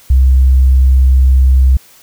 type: tone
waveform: sine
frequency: 65.41 Hz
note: C2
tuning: in tune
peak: -3 dBFS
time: 0.1-1.77 s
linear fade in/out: 5 ms
effects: tanh soft clip ceiling -1 dBFS + white hiss -43 dBFS RMS until 2.02 s